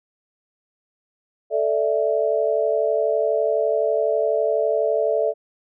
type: chord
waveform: sine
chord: A suspended fourth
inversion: none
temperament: equal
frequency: 440 / 587.3 / 659.3 Hz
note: A4 / D5 / E5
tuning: 0 / 0 / 0 cents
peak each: -22 dBFS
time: 1.5-5.34 s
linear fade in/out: 50 ms
effects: none